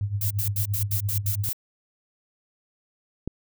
sine tone with tremolo, 101.4 Hz, G#2, 41 cents flat, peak -21 dBFS, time 0.01-1.49 s, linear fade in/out 0 ms, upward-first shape triangle, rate 8.8 Hz, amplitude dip 85%
violet noise bursts, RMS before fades -28 dBFS, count 8, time 0.21-1.531 s, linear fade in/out 5 ms, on 96 ms, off 79 ms
click, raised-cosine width 3 ms, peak -16 dBFS, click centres 3.276 s
effects none

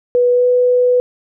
sine tone with pitch glide, 490.2 to 495.6 Hz, B4 to B4, -13 to +6 cents, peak -9 dBFS, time 0.15-1 s, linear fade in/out 0 ms, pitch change +19 cents, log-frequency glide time 0.31-0.46 s, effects none

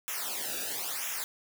white noise with flanger, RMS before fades -35 dBFS, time 0.08-1.24 s, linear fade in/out 0 ms, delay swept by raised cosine 0.22 to 0.96 ms, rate 1 Hz, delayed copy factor -1, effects none

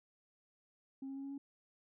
sine tone with pitch steps, 269 / 271.3 / 273.7 / 276.1 / 278.5 Hz, C4 / C#4 / C#4 / C#4 / C#4, +48 / -37 / -22 / -7 / +8 cents, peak -40 dBFS, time 1.02-1.38 s, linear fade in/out 5 ms, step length 72 ms, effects tanh soft clip ceiling -39 dBFS

